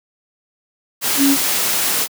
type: tone in noise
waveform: sine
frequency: 277.2 Hz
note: C#4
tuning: in tune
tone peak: -11 dBFS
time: 1.17-1.37 s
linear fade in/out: 50 ms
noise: white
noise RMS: -18 dBFS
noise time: 1.01-2.08 s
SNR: +4 dB
effects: high-pass 150 Hz 12 dB/octave